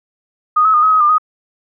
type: tone with pitch steps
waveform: sine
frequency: 1237 / 1289 / 1223 / 1274 / 1265 / 1199 / 1250 Hz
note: D#6 / E6 / D#6 / D#6 / D#6 / D6 / D#6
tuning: -10 / -39 / -30 / +41 / +28 / +36 / +8 cents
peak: -8 dBFS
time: 0.56-1.183 s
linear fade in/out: 10 ms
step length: 89 ms
effects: none